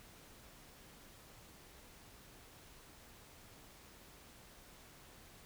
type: silence
effects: pink hiss -59 dBFS RMS until 5.45 s